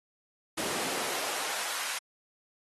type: noise with high-pass filter sweep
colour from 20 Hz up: pink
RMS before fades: -34 dBFS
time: 0.57-1.99 s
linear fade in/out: 10 ms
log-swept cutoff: 230 to 1400 Hz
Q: 0.86
effects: AAC 32 kbps